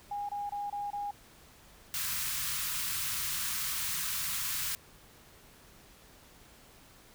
sine tone bursts, 817 Hz, G#5, 29 cents flat, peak -33 dBFS, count 5, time 0.11-1.11 s, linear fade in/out 5 ms, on 180 ms, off 25 ms
white band-stop noise, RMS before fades -34 dBFS, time 1.94-4.75 s, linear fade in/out 0 ms, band 180 to 1000 Hz, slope 48 dB/octave
effects pink hiss -57 dBFS RMS until 7.14 s

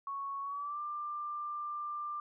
sine tone with pitch glide, 1108.7 to 1188.3 Hz, C#6 to D6, 0 to +20 cents, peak -36 dBFS, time 0.07-2.2 s, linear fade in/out 2 ms, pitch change +120 cents, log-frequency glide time 0.42-0.8 s, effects none

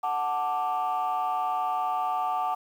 sine chord, D major, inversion first, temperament equal, 740 / 880 / 1174.7 Hz, F#5 / A5 / D6, 0 / 0 / 0 cents, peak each -27 / -29 / -29 dBFS, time 0.03-2.55 s, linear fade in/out 10 ms, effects tanh soft clip ceiling -20 dBFS + 9-bit

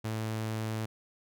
sawtooth tone, 110 Hz, A2, in tune, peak -28 dBFS, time 0.04-0.86 s, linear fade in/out 10 ms, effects none

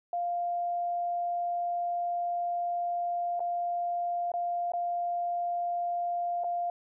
sine tone with dropouts, 698.5 Hz, F5, in tune, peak -28 dBFS, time 0.13-6.7 s, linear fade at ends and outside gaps 2 ms, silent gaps 3.395-3.403 / 4.318-4.338 / 4.72-4.735 / 6.437-6.443 s, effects none

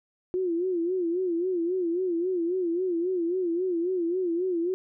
sine tone with vibrato, 353.3 Hz, F4, 20 cents sharp, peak -24 dBFS, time 0.34-4.74 s, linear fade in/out 0 ms, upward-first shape sine, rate 3.7 Hz, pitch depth 110 cents each way, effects none

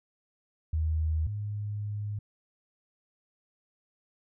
sine tone pair in turn, 79 / 103.99 Hz, D#2 / G#2, +27 / +3 cents, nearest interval perfect fourth, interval 476 cents, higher second, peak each -25 / -31 dBFS, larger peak first, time 0.73-1.27 / 1.27-2.19 s, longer second, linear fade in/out 5 ms, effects none

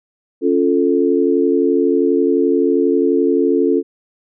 sine chord, Db augmented, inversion none, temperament equal, 277.2 / 349.2 / 440 Hz, Db4 / F4 / A4, 0 / 0 / 0 cents, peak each -16 dBFS, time 0.41-3.83 s, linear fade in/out 50 ms, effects none

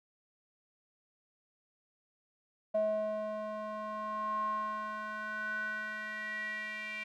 square tone with band-pass filter sweep, 213.7 Hz, G#3, 50 cents sharp, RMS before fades -37 dBFS, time 2.74-7.04 s, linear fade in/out 10 ms, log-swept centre 650 to 2300 Hz, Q 7.6, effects none

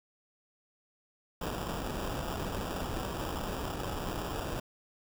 pink noise with sample-and-hold, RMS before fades -36 dBFS, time 1.41-4.6 s, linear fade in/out 5 ms, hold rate 2100 Hz, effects none

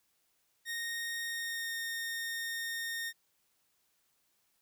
sawtooth tone with pitch glide, 1856 to 1840 Hz, A#6 to A#6, -8 to -23 cents, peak -32 dBFS, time 0.65-3.13 s, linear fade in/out 50 ms, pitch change -15 cents, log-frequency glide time 1.24-1.75 s, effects white hiss -75 dBFS RMS until 4.61 s

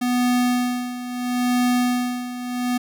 square tone with tremolo, 246.9 Hz, B3, in tune, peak -17 dBFS, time 0.01-2.78 s, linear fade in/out 10 ms, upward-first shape sine, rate 0.75 Hz, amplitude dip 75%, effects none

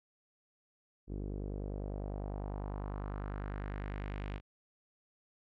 sawtooth tone with low-pass filter sweep, 50 Hz, G1, 35 cents sharp, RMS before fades -40 dBFS, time 1.07-4.41 s, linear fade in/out 50 ms, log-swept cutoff 350 to 2800 Hz, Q 1.8, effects none

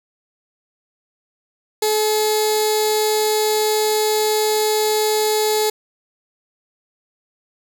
15% pulse tone with notch filter, 428.5 Hz, A4, 46 cents flat, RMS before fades -18 dBFS, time 1.82-5.7 s, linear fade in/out 5 ms, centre 1400 Hz, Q 0.52, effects none

